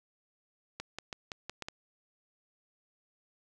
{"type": "clicks", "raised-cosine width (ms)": 0.2, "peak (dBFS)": -21, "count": 7, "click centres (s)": [0.8, 0.986, 1.128, 1.318, 1.496, 1.623, 1.685], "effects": []}